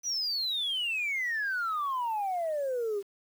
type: exponential sweep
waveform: sine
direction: down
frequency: 5990 to 387.5 Hz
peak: -27 dBFS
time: 0.03-3.03 s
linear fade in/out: 50 ms
effects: tanh soft clip ceiling -25 dBFS + 9-bit